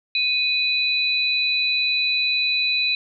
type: tone pair together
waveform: sine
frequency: 2500 / 3969 Hz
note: D#7 / B7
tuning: +8 / +8 cents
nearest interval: minor sixth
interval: 800 cents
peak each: -21 / -21 dBFS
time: 0.15-2.95 s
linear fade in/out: 2 ms
effects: none